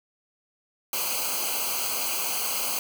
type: noise with comb filter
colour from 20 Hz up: white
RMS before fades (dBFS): -28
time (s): 0.93-2.79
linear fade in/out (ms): 2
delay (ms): 0.55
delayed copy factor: -0.95
effects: none